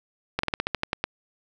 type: slowing click train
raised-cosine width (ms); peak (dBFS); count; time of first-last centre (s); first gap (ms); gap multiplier
0.3; -8; 10; 0.39-1.04; 44; 1.12
effects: none